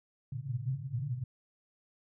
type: band-pass noise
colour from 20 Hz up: white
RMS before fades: -36 dBFS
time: 0.32-1.24 s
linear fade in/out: 5 ms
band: 110 to 140 Hz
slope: 96 dB/octave
effects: none